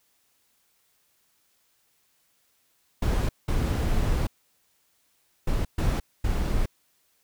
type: noise bursts at uneven times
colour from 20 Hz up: brown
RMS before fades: -24 dBFS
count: 5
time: 3.02-3.29 / 3.48-4.27 / 5.47-5.65 / 5.78-6 / 6.24-6.66 s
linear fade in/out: 5 ms
effects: white hiss -68 dBFS RMS until 7.23 s